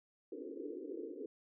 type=band-pass noise; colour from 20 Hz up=pink; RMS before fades=-45 dBFS; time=0.32-1.26 s; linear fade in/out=2 ms; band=270 to 490 Hz; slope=96 dB/octave; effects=none